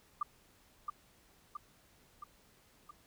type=tone with echo; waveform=sine; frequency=1191 Hz; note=D6; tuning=24 cents sharp; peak=-30 dBFS; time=0.21-0.23 s; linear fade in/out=5 ms; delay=670 ms; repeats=4; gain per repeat=-4 dB; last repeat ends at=2.91 s; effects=pink hiss -66 dBFS RMS until 3.06 s